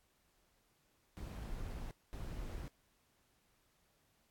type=noise bursts at uneven times; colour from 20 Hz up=brown; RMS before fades=-44 dBFS; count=2; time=1.17-1.91 / 2.13-2.68 s; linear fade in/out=0 ms; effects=pink hiss -75 dBFS RMS until 4.3 s + AAC 64 kbps